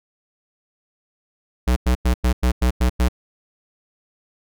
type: tone bursts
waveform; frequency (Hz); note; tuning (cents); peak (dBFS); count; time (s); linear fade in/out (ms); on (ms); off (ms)
square; 61.8; B1; +2; -15; 8; 1.67-3.086; 10; 93; 96
effects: none